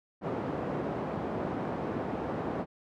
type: band-pass noise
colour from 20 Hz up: pink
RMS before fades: -34 dBFS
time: 0.21-2.66 s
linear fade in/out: 50 ms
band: 170 to 840 Hz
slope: 12 dB/octave
effects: none